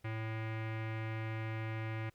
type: tone with low-pass filter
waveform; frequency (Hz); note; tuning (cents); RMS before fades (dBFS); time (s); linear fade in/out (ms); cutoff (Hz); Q
square; 110.8; A2; +13; -39; 0.04-2.1; 10; 2200; 3.2
effects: pink hiss -73 dBFS RMS until 2.14 s